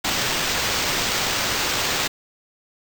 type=noise with sample-and-hold; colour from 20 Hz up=white; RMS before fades=-23 dBFS; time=0.04-2.08 s; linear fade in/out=10 ms; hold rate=11025 Hz; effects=none